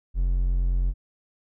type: tone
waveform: triangle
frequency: 44.42 Hz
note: F1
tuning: 30 cents sharp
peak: -18 dBFS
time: 0.14-0.94 s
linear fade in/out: 50 ms
effects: none